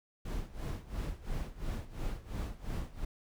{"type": "noise with tremolo", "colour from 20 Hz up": "brown", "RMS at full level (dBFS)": -35, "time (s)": [0.25, 3.05], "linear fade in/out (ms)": 5, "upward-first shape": "sine", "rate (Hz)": 2.9, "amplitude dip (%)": 85, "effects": []}